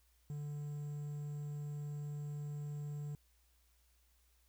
triangle tone with quantisation, 146.83 Hz, D3, in tune, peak -38 dBFS, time 0.3-3.15 s, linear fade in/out 0 ms, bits 11, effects added 60 Hz sine -70 dBFS peak until 4.48 s + white hiss -75 dBFS RMS until 4.48 s

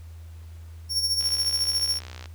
40% pulse tone with tremolo, 5500 Hz, F8, 27 cents flat, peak -19 dBFS, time 0.89-2 s, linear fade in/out 50 ms, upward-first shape sine, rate 14 Hz, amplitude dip 60%
click train, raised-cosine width 0.2 ms, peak -23 dBFS, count 67, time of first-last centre 1.21-2.258 s, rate 63 Hz
effects added 82 Hz sine -39 dBFS peak until 2.34 s + pink hiss -58 dBFS RMS until 2.34 s

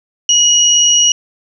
sine tone pair together, 2907 / 5771 Hz, F#7 / F#8, -31 / -44 cents, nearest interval octave, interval 1187 cents, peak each -10 dBFS, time 0.29-1.12 s, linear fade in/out 2 ms, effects none

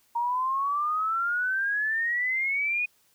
sine exponential sweep, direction up, 932.3 to 2489 Hz, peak -24 dBFS, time 0.15-2.86 s, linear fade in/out 10 ms, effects white hiss -65 dBFS RMS until 3.14 s

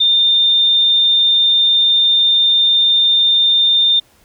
sine tone, 3613 Hz, A7, 45 cents sharp, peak -9 dBFS, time 0-4 s, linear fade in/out 10 ms, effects pink hiss -52 dBFS RMS until 4.24 s

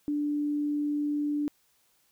sine tone, 293.7 Hz, D4, in tune, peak -26 dBFS, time 0.08-1.48 s, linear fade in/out 0 ms, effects white hiss -68 dBFS RMS until 2.11 s

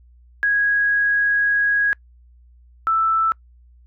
sine tone pair in turn, 1654 / 1322.3 Hz, G#6 / E6, -8 / +5 cents, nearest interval major third, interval 387 cents, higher first, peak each -15 dBFS, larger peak neither, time 0.43-1.93 / 2.87-3.32 s, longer first, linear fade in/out 0 ms, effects noise-tail reverb RT60 0.1 s tail -26 dB re dry + added 60 Hz sine -47 dBFS peak until 3.86 s

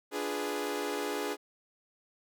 sawtooth chord, D diminished seventh, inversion none, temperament equal, 293.7 / 349.2 / 415.3 / 493.9 Hz, D4 / F4 / Ab4 / Cb5, 0 / 0 / 0 / 0 cents, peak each -34 / -37 / -31 / -36 dBFS, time 0.11-1.37 s, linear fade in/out 50 ms, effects none

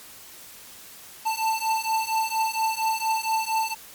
square beating tone pair, 885 / 889.3 Hz, A5 / A5, +10 / +18 cents, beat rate 4.3 Hz, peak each -27 / -26 dBFS, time 1.25-3.75 s, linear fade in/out 20 ms, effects white hiss -45 dBFS RMS until 3.94 s + MP3 96 kbps

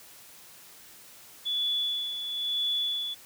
sine tone with tremolo, 3435 Hz, A7, 42 cents flat, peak -25 dBFS, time 1.45-3.15 s, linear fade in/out 20 ms, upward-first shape sine, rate 1 Hz, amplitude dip 55%, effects white hiss -51 dBFS RMS until 3.25 s + high-pass 60 Hz 12 dB/octave

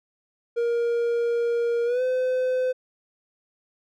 triangle tone with pitch glide, 470.7 to 510.3 Hz, A#4 to C5, +17 to -43 cents, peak -19 dBFS, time 0.56-2.73 s, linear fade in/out 20 ms, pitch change +140 cents, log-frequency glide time 1.85-2.02 s, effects none

